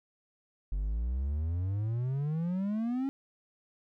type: exponential sweep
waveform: triangle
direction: up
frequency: 46.25 to 277.1 Hz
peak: -27 dBFS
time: 0.72-3.09 s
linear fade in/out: 0 ms
effects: none